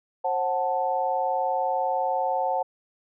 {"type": "chord", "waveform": "sine", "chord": "F# diminished", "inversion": "second", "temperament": "equal with one note detuned", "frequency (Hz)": [534.2, 740, 880], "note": ["C5", "F#5", "A5"], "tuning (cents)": [36, 0, 0], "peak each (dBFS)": [-28, -26, -27], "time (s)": [0.24, 2.63], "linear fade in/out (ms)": 10, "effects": []}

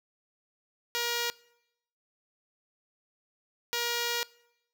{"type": "tone bursts at uneven times", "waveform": "5% pulse", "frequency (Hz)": 474.8, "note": "A#4", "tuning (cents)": 32, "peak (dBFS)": -17, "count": 2, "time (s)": [[0.95, 1.3], [3.73, 4.23]], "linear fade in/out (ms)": 0, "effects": ["noise-tail reverb RT60 0.8 s tail -22 dB re dry"]}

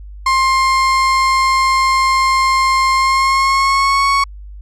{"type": "tone with pitch glide", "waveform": "35% pulse", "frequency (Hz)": [1059, 1109.1], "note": ["C6", "C#6"], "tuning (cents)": [21, 1], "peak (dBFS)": -9, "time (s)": [0.26, 4.24], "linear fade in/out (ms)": 5, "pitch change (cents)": 80, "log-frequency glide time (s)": [2.95, 4.07], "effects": ["added 50 Hz sine -30 dBFS peak until 4.61 s", "low-pass 7000 Hz 12 dB/octave"]}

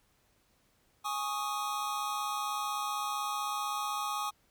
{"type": "chord", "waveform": "square", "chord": "Ab suspended fourth", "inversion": "none", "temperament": "equal", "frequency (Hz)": [830.6, 1108.7, 1244.5], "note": ["Ab5", "Db6", "Eb6"], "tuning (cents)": [0, 0, 0], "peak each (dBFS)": [-38, -38, -37], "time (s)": [1.04, 4.31], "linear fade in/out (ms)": 20, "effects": ["pink hiss -70 dBFS RMS until 4.5 s"]}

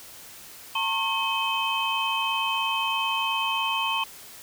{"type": "tone cluster", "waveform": "sine", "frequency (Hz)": [904, 1087, 2556, 3098], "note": ["A5", "C#6", "D#7", "G7"], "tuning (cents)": [47, -34, 46, -21], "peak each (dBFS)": -29, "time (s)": [0.75, 4.04], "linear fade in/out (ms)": 5, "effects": ["white hiss -45 dBFS RMS until 4.42 s"]}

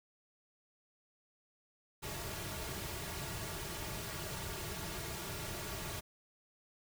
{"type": "noise with comb filter", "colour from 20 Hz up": "pink", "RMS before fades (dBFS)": -42, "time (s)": [2.02, 6.01], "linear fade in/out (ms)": 20, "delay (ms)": 3.9, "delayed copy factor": -0.65, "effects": []}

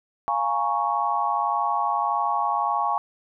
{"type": "chord", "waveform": "sine", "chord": "Bb minor seventh", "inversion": "second", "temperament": "equal", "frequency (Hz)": [698.5, 830.6, 932.3, 1108.7], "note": ["F5", "Ab5", "Bb5", "Db6"], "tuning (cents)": [0, 0, 0, 0], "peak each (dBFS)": [-29, -25, -29, -25], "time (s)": [0.28, 2.98], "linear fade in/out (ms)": 0, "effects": []}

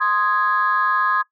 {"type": "chord", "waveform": "sine", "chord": "Ab major", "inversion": "first", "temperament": "equal", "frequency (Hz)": [1046.5, 1244.5, 1661.2], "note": ["C6", "Eb6", "Ab6"], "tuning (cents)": [0, 0, 0], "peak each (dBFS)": -20, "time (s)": [0, 1.23], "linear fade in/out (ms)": 20, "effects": ["noise-tail reverb RT60 0.1 s tail -18 dB re dry", "tanh soft clip ceiling -8 dBFS"]}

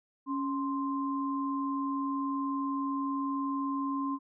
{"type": "tone pair together", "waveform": "sine", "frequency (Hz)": [277.2, 1046.5], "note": ["C#4", "C6"], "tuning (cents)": [0, 0], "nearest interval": "octave + major seventh", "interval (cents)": 2300, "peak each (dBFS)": [-31, -34], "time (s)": [0.26, 4.19], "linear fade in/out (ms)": 50, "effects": []}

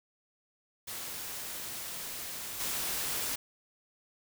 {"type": "noise with level steps", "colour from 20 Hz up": "white", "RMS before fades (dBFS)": [-40, -34], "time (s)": [0.87, 3.36], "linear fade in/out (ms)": 10, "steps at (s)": 2.59, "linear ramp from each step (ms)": 20, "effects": []}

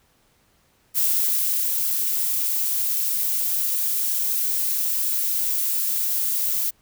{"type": "noise with ADSR envelope", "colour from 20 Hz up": "violet", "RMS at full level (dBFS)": -20, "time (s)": [0.94, 6.71], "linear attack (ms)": 41, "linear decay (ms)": 680, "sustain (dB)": -3, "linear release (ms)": 20, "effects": ["pink hiss -62 dBFS RMS until 6.81 s"]}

